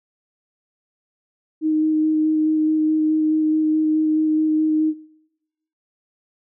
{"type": "tone with vibrato", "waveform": "sine", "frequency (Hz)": 311.1, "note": "D#4", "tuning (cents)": 0, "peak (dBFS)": -16, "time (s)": [1.61, 4.94], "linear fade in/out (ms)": 50, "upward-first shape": "square", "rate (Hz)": 4.7, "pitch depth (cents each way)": 9, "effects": ["noise-tail reverb RT60 1.0 s tail -21 dB re dry"]}